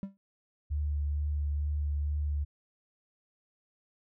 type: tone with exponential decay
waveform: triangle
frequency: 196 Hz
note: G3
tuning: in tune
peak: -28 dBFS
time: 0.03-0.17 s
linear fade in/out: 0 ms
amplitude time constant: 29 ms
type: tone with vibrato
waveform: sine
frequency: 73.42 Hz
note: D2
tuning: in tune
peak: -28 dBFS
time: 0.7-2.45 s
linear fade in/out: 20 ms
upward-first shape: triangle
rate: 2.2 Hz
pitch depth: 20 cents each way
effects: none